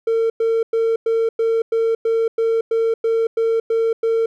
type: tone bursts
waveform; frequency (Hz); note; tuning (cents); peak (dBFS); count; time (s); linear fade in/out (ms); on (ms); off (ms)
triangle; 453.9; A#4; -46; -12; 13; 0.07-4.26; 5; 230; 100
effects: tanh soft clip ceiling -9 dBFS